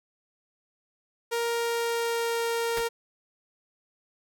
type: tone with pitch glide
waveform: sawtooth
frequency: 467.7 to 463.9 Hz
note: A#4 to A#4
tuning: +6 to -8 cents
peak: -22 dBFS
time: 1.31-2.89 s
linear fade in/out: 20 ms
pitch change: -14 cents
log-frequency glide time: 1.5-2.44 s
type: noise with exponential decay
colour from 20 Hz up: pink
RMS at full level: -28 dBFS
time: 2.77-2.85 s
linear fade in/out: 2 ms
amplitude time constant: 17 ms
effects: none